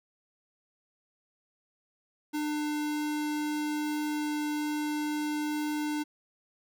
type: tone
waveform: square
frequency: 299.9 Hz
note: D4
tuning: 36 cents sharp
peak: -30 dBFS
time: 2.33-6.04 s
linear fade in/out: 20 ms
effects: none